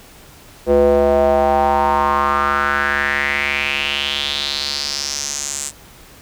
square tone with band-pass filter sweep, 71 Hz, C#2, 42 cents sharp, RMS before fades -17 dBFS, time 0.66-5.72 s, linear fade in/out 50 ms, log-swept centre 460 to 7900 Hz, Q 4.5, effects pink hiss -43 dBFS RMS until 6.21 s

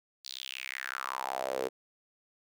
sawtooth tone with high-pass filter sweep, 65.41 Hz, C2, in tune, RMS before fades -37 dBFS, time 0.24-1.69 s, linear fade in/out 20 ms, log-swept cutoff 4500 to 420 Hz, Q 4.9, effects none

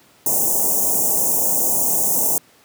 white band-stop noise, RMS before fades -18 dBFS, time 0.26-2.38 s, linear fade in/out 2 ms, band 910 to 6300 Hz, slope 48 dB/octave, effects pink hiss -52 dBFS RMS until 2.64 s + high-pass 150 Hz 12 dB/octave

